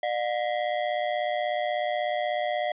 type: ring-modulated tone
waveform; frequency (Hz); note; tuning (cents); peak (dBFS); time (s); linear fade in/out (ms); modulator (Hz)
square; 659.3; E5; 0; -23; 0.03-2.72; 2; 58.2
effects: resampled to 8000 Hz